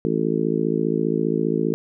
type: harmonic tone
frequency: 55 Hz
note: A1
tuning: in tune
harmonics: 3 / 4 / 5 / 6 / 7 / 8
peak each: -26 / -26 / -26 / -26 / -26 / -26 dBFS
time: 0.05-1.74 s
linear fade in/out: 0 ms
effects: none